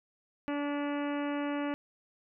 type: harmonic tone with a mistuned harmonic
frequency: 288.9 Hz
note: D4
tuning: 28 cents flat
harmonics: 1 / 2 / 3 / 4 / 5 / 6 / 7 / 8 / 9 / 10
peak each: -32 / -38 / -42 / -44 / -46 / -48 / -49 / -50 / -51 / -52 dBFS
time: 0.48-1.74 s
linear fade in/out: 0 ms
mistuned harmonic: 7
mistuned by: -20 cents
effects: none